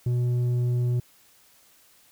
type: tone with low-pass filter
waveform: square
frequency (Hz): 122.4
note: B2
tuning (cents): -15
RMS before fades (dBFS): -24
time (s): 0.06-1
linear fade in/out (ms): 5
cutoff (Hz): 250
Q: 1.1
effects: white hiss -58 dBFS RMS until 2.11 s